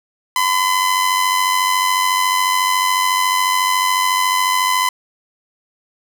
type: tone with amplitude modulation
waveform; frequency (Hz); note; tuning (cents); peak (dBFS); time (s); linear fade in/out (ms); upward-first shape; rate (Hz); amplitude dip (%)
sawtooth; 1015; B5; +47; -8; 0.36-4.89; 2; sine; 94; 50
effects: none